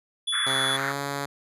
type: tone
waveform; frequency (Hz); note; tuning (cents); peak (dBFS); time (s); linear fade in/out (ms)
square; 3431; A7; -44; -25; 0.27-0.77; 10
type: band-pass noise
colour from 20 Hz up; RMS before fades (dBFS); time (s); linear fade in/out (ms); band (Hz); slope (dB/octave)
pink; -30; 0.32-0.93; 20; 1300 to 1900; 48
type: tone with pitch glide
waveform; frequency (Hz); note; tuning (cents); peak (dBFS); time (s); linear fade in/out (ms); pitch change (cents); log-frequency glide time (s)
5% pulse; 133.5 to 140.87; C3 to C#3; +35 to +28; -17; 0.46-1.26; 10; +93; 0.7-0.97
effects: resampled to 32000 Hz